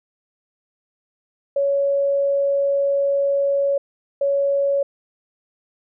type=tone pair in turn; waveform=sine; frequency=559 / 559 Hz; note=C#5 / C#5; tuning=+14 / +14 cents; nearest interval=unison; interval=0 cents; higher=neither; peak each=-16 dBFS; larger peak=neither; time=1.56-3.78 / 4.21-4.83 s; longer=first; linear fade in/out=5 ms; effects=none